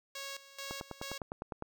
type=tone with tremolo; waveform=5% pulse; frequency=551 Hz; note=C#5; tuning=11 cents flat; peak=-29 dBFS; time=0.15-1.18 s; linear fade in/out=5 ms; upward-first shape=square; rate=2.3 Hz; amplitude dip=80%
type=click train; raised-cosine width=1 ms; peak=-25 dBFS; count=10; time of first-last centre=0.71-1.624 s; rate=9.85 Hz
effects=none